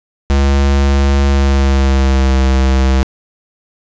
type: tone with pitch glide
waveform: square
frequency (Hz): 69.3 to 65.94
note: C#2 to C2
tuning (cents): 0 to +14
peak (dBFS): -9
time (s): 0.3-3.03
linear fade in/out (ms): 0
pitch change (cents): -86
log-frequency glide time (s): 1.26-2.38
effects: resampled to 16000 Hz + 7-bit